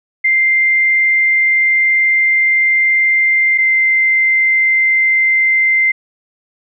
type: tone pair in turn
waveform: sine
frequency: 2093 / 2082 Hz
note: C7 / C7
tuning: 0 / -9 cents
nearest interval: unison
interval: 9 cents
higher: first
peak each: -9 dBFS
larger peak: neither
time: 0.24-3.58 / 3.58-5.92 s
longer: first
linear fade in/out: 10 ms
effects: none